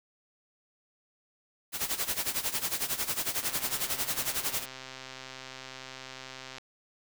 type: noise with tremolo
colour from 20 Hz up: white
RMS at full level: -29 dBFS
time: 1.72-4.66 s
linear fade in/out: 50 ms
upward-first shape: sine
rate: 11 Hz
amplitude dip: 80%
type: click train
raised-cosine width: 0.2 ms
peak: -25 dBFS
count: 414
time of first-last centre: 3.43-6.583 s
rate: 131 Hz
effects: none